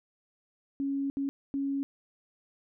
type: tone bursts at uneven times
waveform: sine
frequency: 276.7 Hz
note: C#4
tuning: 3 cents flat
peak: -28 dBFS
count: 3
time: 0.8-1.1 / 1.17-1.29 / 1.54-1.83 s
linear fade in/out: 0 ms
effects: none